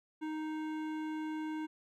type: tone with hard clipping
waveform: triangle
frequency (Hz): 311.1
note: D#4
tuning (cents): 0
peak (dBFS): -38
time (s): 0.21-1.67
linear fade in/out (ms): 20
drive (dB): 18
effects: none